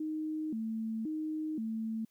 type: tone with vibrato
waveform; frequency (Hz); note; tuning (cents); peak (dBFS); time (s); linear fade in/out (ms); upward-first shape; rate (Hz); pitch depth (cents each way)
sine; 262.9; C4; +8; -33; 0-2.05; 5; square; 0.95; 290
effects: white hiss -75 dBFS RMS until 2.1 s